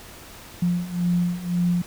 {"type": "beating tone pair", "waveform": "sine", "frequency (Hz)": [174.61, 176.51], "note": ["F3", "F3"], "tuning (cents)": [0, 19], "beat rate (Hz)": 1.9, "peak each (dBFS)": [-25, -22], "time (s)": [0.62, 1.82], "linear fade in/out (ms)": 5, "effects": ["pink hiss -43 dBFS RMS until 1.86 s"]}